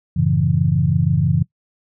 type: chord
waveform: sine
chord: F# minor seventh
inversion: none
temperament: equal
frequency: 92.5 / 110 / 138.59 / 164.81 Hz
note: F#2 / A2 / C#3 / E3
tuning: 0 / 0 / 0 / 0 cents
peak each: -21 / -23 / -17 / -18 dBFS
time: 0.16-1.43 s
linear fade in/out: 10 ms
effects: noise-tail reverb RT60 0.1 s tail -21 dB re dry